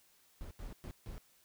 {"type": "noise bursts at uneven times", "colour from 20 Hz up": "brown", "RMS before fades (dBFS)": -45, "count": 4, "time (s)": [[0.41, 0.51], [0.59, 0.73], [0.84, 0.91], [1.06, 1.18]], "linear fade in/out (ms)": 0, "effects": ["white hiss -68 dBFS RMS until 1.44 s"]}